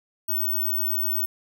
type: tone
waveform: sine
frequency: 15804 Hz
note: B9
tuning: in tune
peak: -22 dBFS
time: 0.28-1.26 s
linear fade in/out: 10 ms
effects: none